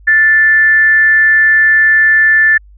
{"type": "tone with frequency modulation", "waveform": "sine", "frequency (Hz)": 1760, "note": "A6", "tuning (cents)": 0, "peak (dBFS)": -5, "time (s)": [0.07, 2.58], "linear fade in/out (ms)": 10, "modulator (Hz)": 339, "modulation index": 0.21, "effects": ["added 50 Hz sine -37 dBFS peak until 2.77 s"]}